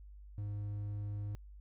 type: tone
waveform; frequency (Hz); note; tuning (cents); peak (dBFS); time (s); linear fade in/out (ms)
triangle; 102.8; G#2; -17; -35; 0.38-1.35; 0
effects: added 50 Hz sine -50 dBFS peak until 1.6 s